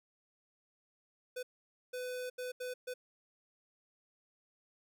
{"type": "tone bursts at uneven times", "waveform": "square", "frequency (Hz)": 501, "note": "B4", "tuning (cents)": 25, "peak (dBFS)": -39, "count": 5, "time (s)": [[1.36, 1.43], [1.93, 2.3], [2.38, 2.52], [2.6, 2.74], [2.87, 2.94]], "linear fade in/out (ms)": 10, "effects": []}